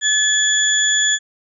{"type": "tone cluster", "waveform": "sine", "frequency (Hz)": [1719, 3381, 6990], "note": ["A6", "G#7", "A8"], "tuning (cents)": [-41, 30, -12], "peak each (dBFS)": -18, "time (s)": [0.01, 1.19], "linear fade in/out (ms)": 50, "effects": []}